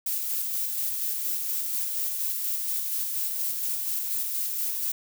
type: noise with tremolo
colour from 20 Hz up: violet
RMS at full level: -28 dBFS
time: 0.06-4.92 s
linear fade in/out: 5 ms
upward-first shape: square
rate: 4.2 Hz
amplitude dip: 25%
effects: none